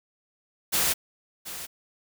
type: noise with echo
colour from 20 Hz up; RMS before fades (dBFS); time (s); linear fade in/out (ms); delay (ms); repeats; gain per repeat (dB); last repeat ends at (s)
white; -24; 0.72-0.94; 20; 730; 1; -13; 1.67
effects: none